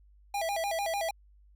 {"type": "tone with vibrato", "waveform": "square", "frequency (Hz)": 728, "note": "F#5", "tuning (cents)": -28, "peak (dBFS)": -30, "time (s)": [0.34, 1.11], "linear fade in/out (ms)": 5, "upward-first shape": "square", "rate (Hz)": 6.7, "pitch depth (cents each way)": 180, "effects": ["added 50 Hz sine -56 dBFS peak until 1.55 s"]}